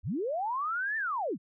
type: linear two-way sweep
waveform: sine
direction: up then down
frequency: 51.91 to 1807 to 123.9 Hz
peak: -29 dBFS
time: 0.03-1.38 s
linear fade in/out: 50 ms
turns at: 0.97 s
effects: none